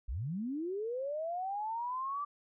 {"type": "linear sweep", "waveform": "sine", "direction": "up", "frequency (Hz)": [43.65, 1174.7], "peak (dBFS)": -34, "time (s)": [0.08, 2.25], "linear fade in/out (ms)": 10, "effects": []}